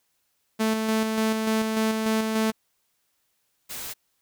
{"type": "tone with tremolo", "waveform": "sawtooth", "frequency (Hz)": 220, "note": "A3", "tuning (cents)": 0, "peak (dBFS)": -17, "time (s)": [0.59, 2.52], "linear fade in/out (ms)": 20, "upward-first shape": "square", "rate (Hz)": 3.4, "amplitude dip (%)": 35}
{"type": "noise", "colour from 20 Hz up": "white", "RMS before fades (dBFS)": -35, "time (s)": [3.69, 3.94], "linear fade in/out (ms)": 20}
{"effects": ["white hiss -72 dBFS RMS until 4.21 s"]}